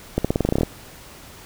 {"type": "accelerating click train", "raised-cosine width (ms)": 2, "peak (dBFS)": -5, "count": 12, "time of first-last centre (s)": [0.18, 0.633], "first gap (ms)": 66, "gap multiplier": 0.9, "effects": ["pink hiss -43 dBFS RMS until 1.45 s"]}